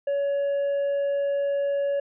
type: tone with hard clipping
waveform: sine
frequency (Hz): 563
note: C#5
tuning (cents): +27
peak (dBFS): -23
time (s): 0.07-2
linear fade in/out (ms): 5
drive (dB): 2
effects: resampled to 8000 Hz